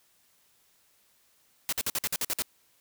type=noise bursts; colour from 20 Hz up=white; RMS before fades=-29 dBFS; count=9; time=1.69-2.421 s; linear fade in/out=0 ms; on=35 ms; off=52 ms; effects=white hiss -66 dBFS RMS until 2.8 s